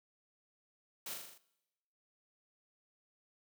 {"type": "noise with echo", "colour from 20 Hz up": "white", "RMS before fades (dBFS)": -43, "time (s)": [1.06, 1.14], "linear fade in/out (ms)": 5, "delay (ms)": 40, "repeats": 6, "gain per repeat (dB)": -3, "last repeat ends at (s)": 1.38, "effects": ["noise-tail reverb RT60 1.0 s tail -21 dB re dry", "high-pass 200 Hz 12 dB/octave"]}